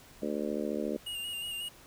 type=harmonic tone; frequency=74.2 Hz; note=D2; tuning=18 cents sharp; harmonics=3 / 4 / 5 / 6 / 7 / 8; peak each=-36 / -37 / -38 / -39 / -39 / -40 dBFS; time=0.22-0.97 s; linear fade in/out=5 ms
type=tone with vibrato; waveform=square; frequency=2838 Hz; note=F7; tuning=27 cents sharp; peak=-36 dBFS; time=1.06-1.69 s; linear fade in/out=10 ms; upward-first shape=square; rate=5.5 Hz; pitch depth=26 cents each way
effects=pink hiss -55 dBFS RMS until 1.86 s